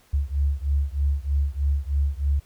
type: beating tone pair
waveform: sine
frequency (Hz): 69.3 / 72.5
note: C#2 / D2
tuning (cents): 0 / -22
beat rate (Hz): 3.2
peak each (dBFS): -23 / -24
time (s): 0.13-2.4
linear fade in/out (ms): 10
effects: pink hiss -58 dBFS RMS until 2.45 s